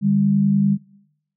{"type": "tone pair together", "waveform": "sine", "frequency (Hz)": [149.6, 199.91], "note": ["D3", "G3"], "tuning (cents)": [32, 34], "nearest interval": "perfect fourth", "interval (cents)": 502, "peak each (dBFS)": [-21, -15], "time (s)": [0.01, 0.78], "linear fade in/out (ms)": 50, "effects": ["noise-tail reverb RT60 0.8 s tail -21 dB re dry"]}